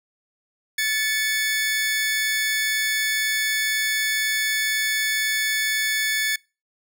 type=tone pair together; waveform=sawtooth; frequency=1742 / 2218 Hz; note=A6 / C#7; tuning=-18 / 0 cents; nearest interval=major third; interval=418 cents; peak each=-19 / -22 dBFS; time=0.78-6.36 s; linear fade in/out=5 ms; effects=noise-tail reverb RT60 0.3 s tail -25 dB re dry